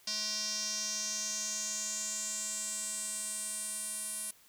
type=tone with band-pass filter sweep; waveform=square; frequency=213.4 Hz; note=G#3; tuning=47 cents sharp; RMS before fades=-37 dBFS; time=0.07-4.31 s; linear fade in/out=5 ms; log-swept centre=5200 to 9900 Hz; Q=5.2; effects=white hiss -62 dBFS RMS until 4.48 s